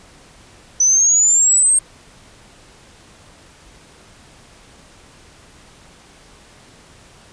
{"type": "exponential sweep", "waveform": "sine", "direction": "up", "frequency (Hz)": [5960, 8550], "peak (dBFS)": -10, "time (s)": [0.8, 1.79], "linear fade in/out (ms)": 5, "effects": ["pink hiss -46 dBFS RMS until 7.32 s", "resampled to 22050 Hz"]}